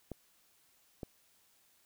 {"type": "clicks", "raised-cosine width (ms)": 2, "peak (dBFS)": -27, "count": 2, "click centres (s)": [0.117, 1.032], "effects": ["white hiss -69 dBFS RMS until 1.85 s"]}